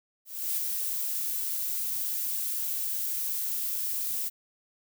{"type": "noise with ADSR envelope", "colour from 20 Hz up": "violet", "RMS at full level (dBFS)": -28, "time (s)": [0.25, 4.3], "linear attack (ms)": 320, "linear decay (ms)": 18, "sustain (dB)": -3, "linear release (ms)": 29, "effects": []}